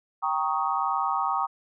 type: chord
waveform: sine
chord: Eb dominant seventh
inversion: first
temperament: equal with one note detuned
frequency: 784 / 932.3 / 1108.7 / 1250.3 Hz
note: G5 / Bb5 / Db6 / Eb6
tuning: 0 / 0 / 0 / +8 cents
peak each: -29 dBFS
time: 0.22-1.47 s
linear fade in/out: 20 ms
effects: none